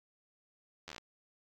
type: slowing click train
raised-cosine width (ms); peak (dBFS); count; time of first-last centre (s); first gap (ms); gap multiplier
0.2; -27; 8; 0.88-0.981; 11; 1.09
effects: AAC 64 kbps